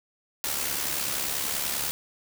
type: noise with amplitude modulation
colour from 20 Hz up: white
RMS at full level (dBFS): -27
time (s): 0.44-1.91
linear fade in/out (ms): 0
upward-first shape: sine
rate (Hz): 70.3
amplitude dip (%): 50
effects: none